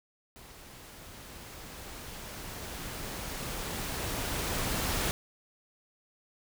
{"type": "noise with level ramp", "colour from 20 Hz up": "pink", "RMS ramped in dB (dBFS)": [-51, -30], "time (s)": [0.36, 5.11], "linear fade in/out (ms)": 0, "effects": []}